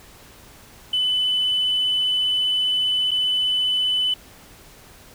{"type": "tone with dropouts", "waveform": "sine", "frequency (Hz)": 3005, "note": "F#7", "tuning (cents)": 26, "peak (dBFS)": -17, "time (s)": [0.93, 4.14], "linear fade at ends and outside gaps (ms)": 5, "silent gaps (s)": [3.109, 3.114], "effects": ["tanh soft clip ceiling -14 dBFS", "pink hiss -47 dBFS RMS until 5.14 s"]}